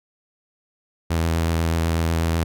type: tone with vibrato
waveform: sawtooth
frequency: 82.41 Hz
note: E2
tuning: in tune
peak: -15 dBFS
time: 1.1-2.44 s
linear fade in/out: 10 ms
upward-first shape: sine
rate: 8.1 Hz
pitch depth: 18 cents each way
effects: none